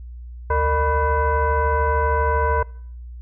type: tone with frequency modulation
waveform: sine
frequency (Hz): 457.1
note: A#4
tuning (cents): -34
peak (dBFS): -16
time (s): 0.5-2.63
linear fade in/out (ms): 5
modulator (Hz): 530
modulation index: 1.6
effects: noise-tail reverb RT60 0.6 s tail -24 dB re dry + added 60 Hz sine -33 dBFS peak until 3.21 s